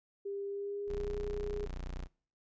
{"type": "tone with pitch glide", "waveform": "sine", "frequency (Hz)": [399.3, 413.4], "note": ["G4", "G#4"], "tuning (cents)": [32, -8], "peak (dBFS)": -36, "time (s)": [0.25, 1.66], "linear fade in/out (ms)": 10, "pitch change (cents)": 60, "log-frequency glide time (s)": [0.47, 1.17]}
{"type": "tone", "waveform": "30% pulse", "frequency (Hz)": 30.27, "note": "B0", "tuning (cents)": -34, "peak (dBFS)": -36, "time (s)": [0.87, 2.08], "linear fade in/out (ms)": 50}
{"effects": ["noise-tail reverb RT60 0.5 s tail -24 dB re dry", "resampled to 16000 Hz"]}